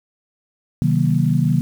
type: chord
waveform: sine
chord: C half-diminished seventh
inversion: none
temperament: just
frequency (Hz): 130.81 / 156.98 / 188.37 / 235.5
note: C3 / Eb3 / Gb3 / Bb3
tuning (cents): 0 / +16 / +31 / +18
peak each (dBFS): -19 / -17 / -22 / -22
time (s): 0.82-1.61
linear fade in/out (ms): 0
effects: 7-bit